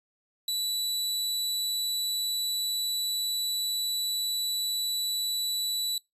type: tone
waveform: sawtooth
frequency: 3951 Hz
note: B7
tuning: in tune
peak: -24 dBFS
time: 0.48-5.98 s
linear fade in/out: 2 ms
effects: noise-tail reverb RT60 0.2 s tail -24 dB re dry + resampled to 32000 Hz